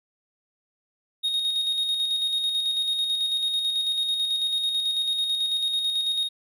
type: tone with tremolo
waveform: triangle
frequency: 3729 Hz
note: A#7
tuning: in tune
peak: -20 dBFS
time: 1.23-6.29 s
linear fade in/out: 20 ms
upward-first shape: square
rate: 9.1 Hz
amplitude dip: 35%
effects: none